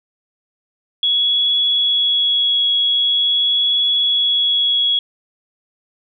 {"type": "tone with vibrato", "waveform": "sine", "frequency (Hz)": 3354, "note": "G#7", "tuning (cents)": 16, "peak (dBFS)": -13, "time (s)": [1.03, 4.99], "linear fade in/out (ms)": 2, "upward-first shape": "triangle", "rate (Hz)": 0.44, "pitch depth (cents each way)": 10, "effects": []}